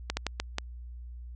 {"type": "slowing click train", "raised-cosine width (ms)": 0.2, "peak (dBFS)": -12, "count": 5, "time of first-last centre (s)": [0.1, 0.584], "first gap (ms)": 70, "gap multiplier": 1.38, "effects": ["added 60 Hz sine -40 dBFS peak until 1.35 s", "resampled to 22050 Hz"]}